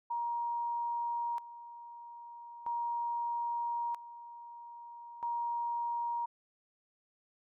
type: tone with tremolo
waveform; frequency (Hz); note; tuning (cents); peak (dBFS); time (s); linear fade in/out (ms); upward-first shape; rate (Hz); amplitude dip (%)
sine; 944; A#5; +22; -32; 0.1-6.26; 10; square; 0.39; 80
effects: none

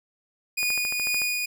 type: tone with tremolo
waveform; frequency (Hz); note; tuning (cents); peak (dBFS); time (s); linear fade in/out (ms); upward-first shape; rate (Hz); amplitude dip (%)
sawtooth; 2460; D#7; -20; -19; 0.57-1.46; 10; triangle; 2.1; 35
type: click train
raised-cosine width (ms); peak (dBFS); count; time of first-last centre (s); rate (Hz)
0.5; -22; 9; 0.63-1.218; 13.6
effects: none

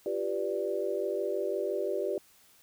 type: chord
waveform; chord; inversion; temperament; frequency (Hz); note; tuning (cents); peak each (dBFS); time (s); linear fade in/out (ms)
sine; G dominant seventh; third; equal with one note detuned; 346.2 / 392 / 493.9 / 587.3; F4 / G4 / B4 / D5; -15 / 0 / 0 / 0; -37 / -32 / -36 / -34; 0.06-2.18; 2
effects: white hiss -61 dBFS RMS until 2.62 s

